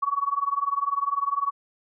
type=tone with tremolo; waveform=sine; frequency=1126 Hz; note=C#6; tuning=27 cents sharp; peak=-19 dBFS; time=0.02-1.51 s; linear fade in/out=10 ms; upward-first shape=sine; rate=20 Hz; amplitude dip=90%; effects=none